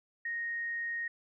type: tone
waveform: sine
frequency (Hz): 1864.7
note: A#6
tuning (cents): 0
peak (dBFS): -33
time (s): 0.25-1.08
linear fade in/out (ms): 5
effects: none